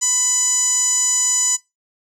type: tone with band-pass filter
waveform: sawtooth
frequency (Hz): 998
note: B5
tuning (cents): +18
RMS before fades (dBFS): -18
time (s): 0.01-1.57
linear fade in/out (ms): 20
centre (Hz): 6900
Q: 9.9
effects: noise-tail reverb RT60 0.2 s tail -19 dB re dry